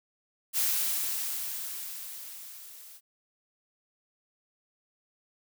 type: noise with level ramp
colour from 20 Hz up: blue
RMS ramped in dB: -26 to -50 dBFS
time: 0.53-3.01 s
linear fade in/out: 50 ms
effects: none